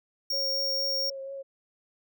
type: tone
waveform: square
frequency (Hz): 5550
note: F8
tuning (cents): -12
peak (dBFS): -27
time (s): 0.3-1.1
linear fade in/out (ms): 5
type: tone with vibrato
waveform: sine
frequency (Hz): 544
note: C#5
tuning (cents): -33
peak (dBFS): -35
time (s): 0.32-1.43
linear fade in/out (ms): 20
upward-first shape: triangle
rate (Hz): 4.2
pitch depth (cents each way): 25
effects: none